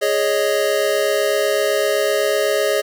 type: chord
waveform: square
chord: Ab suspended fourth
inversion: none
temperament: equal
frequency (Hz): 415.3 / 554.4 / 622.3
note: Ab4 / Db5 / Eb5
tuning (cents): 0 / 0 / 0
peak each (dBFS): -21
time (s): 0.01-2.82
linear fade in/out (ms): 20
effects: none